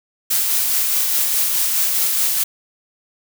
blue noise with tremolo, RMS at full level -17 dBFS, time 0.3-2.44 s, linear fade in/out 10 ms, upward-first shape sine, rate 4.8 Hz, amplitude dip 25%, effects none

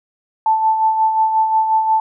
sine tone with tremolo, 880 Hz, A5, in tune, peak -10 dBFS, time 0.46-2 s, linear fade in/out 2 ms, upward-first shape sine, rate 5.6 Hz, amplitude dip 50%, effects none

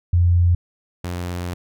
sine / sawtooth tone pair in turn, 87.31 / 88.38 Hz, F2 / F2, 0 / +21 cents, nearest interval unison, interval 21 cents, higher second, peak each -12 / -21 dBFS, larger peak first, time 0.13-0.55 / 1.04-1.54 s, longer second, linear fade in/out 5 ms, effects none

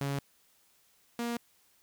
sawtooth tone pair in turn, 139.8 / 236.3 Hz, C#3 / A#3, +15 / +24 cents, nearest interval major sixth, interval 909 cents, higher second, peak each -27 / -28 dBFS, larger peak first, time 0.01-0.19 / 1.19-1.37 s, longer neither, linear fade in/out 2 ms, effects white hiss -67 dBFS RMS until 1.82 s

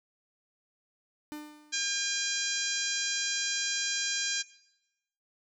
45% pulse tone with exponential decay, 299.9 Hz, D4, 36 cents sharp, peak -36 dBFS, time 1.32-2.06 s, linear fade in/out 0 ms, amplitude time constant 160 ms
harmonic tone, 805 Hz, G5, 46 cents sharp, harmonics 2 / 3 / 4 / 5 / 6 / 7 / 8 / 9, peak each -37 / -37 / -37 / -37 / -37 / -37 / -37 / -37 dBFS, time 1.72-4.43 s, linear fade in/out 20 ms
effects noise-tail reverb RT60 0.9 s tail -19 dB re dry

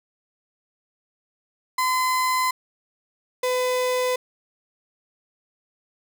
35% pulse tone pair in turn, 1022 / 503.5 Hz, C6 / B4, -41 / +33 cents, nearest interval octave, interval 1226 cents, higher first, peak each -18 / -19 dBFS, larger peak first, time 1.78-2.51 / 3.43-4.16 s, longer neither, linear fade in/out 5 ms, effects none

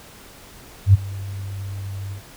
sine tone with ADSR envelope, 98 Hz, G2, in tune, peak -5 dBFS, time 0.86-2.22 s, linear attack 79 ms, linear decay 20 ms, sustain -22 dB, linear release 95 ms, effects pink hiss -44 dBFS RMS until 2.36 s

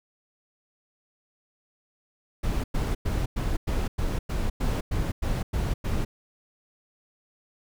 brown noise bursts, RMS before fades -26 dBFS, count 12, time 2.43-6.05 s, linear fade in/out 10 ms, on 210 ms, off 100 ms, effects none

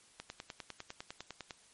click train, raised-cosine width 0.2 ms, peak -25 dBFS, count 14, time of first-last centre 0.2-1.508 s, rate 9.94 Hz, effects white hiss -63 dBFS RMS until 1.73 s + MP3 48 kbps

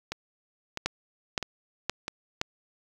two click trains, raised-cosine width 0.2 ms, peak -15 / -9 dBFS, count 4 / 4, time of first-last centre 0.12-2.081 / 0.86-2.414 s, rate 1.53 / 1.93 Hz, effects 7-bit

